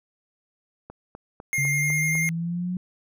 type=click train; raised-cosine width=1 ms; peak=-25 dBFS; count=6; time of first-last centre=0.9-2.153 s; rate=3.99 Hz
type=tone with vibrato; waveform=square; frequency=2120 Hz; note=C7; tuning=22 cents sharp; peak=-23 dBFS; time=1.53-2.29 s; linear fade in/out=0 ms; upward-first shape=square; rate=10 Hz; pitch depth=14 cents each way
type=exponential sweep; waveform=sine; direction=up; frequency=138.59 to 183.2 Hz; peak=-25 dBFS; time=1.58-2.77 s; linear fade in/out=2 ms
effects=none